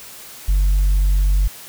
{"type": "tone", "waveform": "sine", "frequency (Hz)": 47.64, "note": "G1", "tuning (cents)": -49, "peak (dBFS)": -10, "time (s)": [0.48, 1.48], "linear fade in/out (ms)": 10, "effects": ["tanh soft clip ceiling -11 dBFS", "white hiss -38 dBFS RMS until 1.68 s"]}